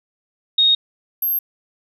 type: tone pair in turn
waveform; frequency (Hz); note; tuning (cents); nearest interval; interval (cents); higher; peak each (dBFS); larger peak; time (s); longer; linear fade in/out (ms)
sine; 3729 / 12513; A#7 / G9; 0 / -4; octave + major sixth; 2096; second; -11 / -17; first; 0.58-0.75 / 1.22-1.39; neither; 5
effects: none